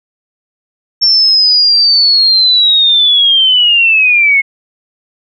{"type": "linear sweep", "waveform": "sine", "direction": "down", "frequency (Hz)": [5440, 2162], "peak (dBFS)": -5, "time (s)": [1.01, 4.42], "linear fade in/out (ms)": 20, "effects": []}